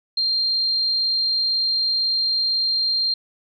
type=tone; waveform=sine; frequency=4186 Hz; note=C8; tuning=in tune; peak=-18 dBFS; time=0.17-3.14 s; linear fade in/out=5 ms; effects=none